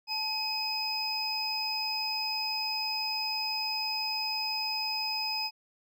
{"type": "tone cluster", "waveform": "triangle", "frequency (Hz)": [872, 2530, 5030], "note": ["A5", "D#7", "D#8"], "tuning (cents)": [-16, 28, 18], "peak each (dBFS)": [-35, -36, -30], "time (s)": [0.07, 5.51], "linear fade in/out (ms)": 50, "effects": []}